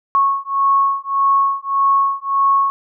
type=beating tone pair; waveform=sine; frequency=1100 / 1101.7 Hz; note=C#6 / C#6; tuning=-14 / -11 cents; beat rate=1.7 Hz; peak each=-16 dBFS; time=0.15-2.7 s; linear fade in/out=0 ms; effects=none